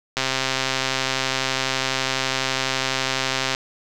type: click train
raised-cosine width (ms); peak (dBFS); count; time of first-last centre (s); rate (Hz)
0.2; -4; 447; 0.17-3.549; 132
effects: none